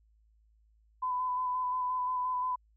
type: tone with vibrato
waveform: sine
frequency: 1005 Hz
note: B5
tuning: 30 cents sharp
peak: -29 dBFS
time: 1.02-2.56 s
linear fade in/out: 10 ms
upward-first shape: square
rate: 5.7 Hz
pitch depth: 15 cents each way
effects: added 54 Hz sine -63 dBFS peak until 2.76 s